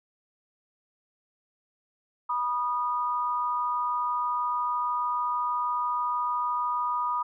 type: tone pair together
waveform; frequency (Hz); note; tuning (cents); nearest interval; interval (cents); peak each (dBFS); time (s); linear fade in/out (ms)
sine; 976 / 1229.7; B5 / D#6; -21 / -21; major third; 400; -28; 2.29-7.23; 10
effects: none